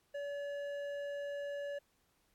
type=tone with hard clipping; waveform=triangle; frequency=571 Hz; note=D5; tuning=49 cents flat; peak=-40 dBFS; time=0.14-1.79 s; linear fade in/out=10 ms; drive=12 dB; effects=pink hiss -75 dBFS RMS until 2.34 s + AAC 64 kbps